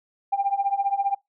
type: tone with tremolo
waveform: sine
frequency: 795 Hz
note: G5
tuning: 24 cents sharp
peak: -16 dBFS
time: 0.32-1.15 s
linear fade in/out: 10 ms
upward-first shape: triangle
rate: 15 Hz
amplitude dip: 95%
effects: noise-tail reverb RT60 0.2 s tail -26 dB re dry + tanh soft clip ceiling -13 dBFS